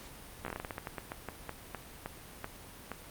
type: slowing click train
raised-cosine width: 0.5 ms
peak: -22 dBFS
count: 19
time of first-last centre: 0.45-2.917 s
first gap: 14 ms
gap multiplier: 1.23
effects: pink hiss -50 dBFS RMS until 3.1 s + Opus 48 kbps